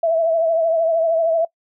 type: tone with vibrato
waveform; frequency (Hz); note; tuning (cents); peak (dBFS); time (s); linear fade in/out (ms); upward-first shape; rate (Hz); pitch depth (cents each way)
sine; 657; E5; -6; -14; 0.03-1.45; 5; triangle; 13; 55
effects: noise-tail reverb RT60 0.1 s tail -21 dB re dry